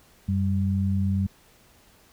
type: tone pair together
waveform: sine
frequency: 93 / 195.13 Hz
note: F#2 / G3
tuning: +9 / -8 cents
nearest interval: octave + minor second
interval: 1283 cents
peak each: -23 / -25 dBFS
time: 0.28-1.27 s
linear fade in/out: 10 ms
effects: pink hiss -57 dBFS RMS until 2.12 s